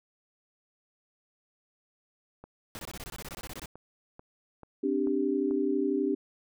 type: click train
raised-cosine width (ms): 1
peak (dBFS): -32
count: 8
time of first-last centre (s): 2.44-5.51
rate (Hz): 2.28
type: noise bursts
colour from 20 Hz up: pink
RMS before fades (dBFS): -41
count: 15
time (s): 2.75-3.658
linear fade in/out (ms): 0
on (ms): 40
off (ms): 22
type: chord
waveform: sine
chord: C suspended second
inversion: none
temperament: equal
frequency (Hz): 261.6 / 293.7 / 392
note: C4 / D4 / G4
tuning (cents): 0 / 0 / 0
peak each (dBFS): -31 / -29 / -29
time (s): 4.83-6.15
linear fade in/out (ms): 10
effects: none